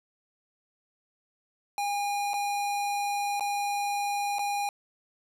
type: tone with dropouts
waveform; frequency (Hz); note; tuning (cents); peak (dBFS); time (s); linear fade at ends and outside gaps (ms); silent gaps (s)
square; 813; G#5; -37; -28; 1.78-4.69; 1; 2.334-2.34 / 3.397-3.407 / 4.385-4.392
effects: resampled to 32000 Hz + 11-bit